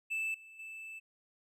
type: tone with level steps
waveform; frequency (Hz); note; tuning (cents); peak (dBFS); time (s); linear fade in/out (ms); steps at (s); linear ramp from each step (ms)
triangle; 2637; E7; 0; -31 / -50 / -42; 0.1-1; 20; 0.34 / 0.59; 5
effects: none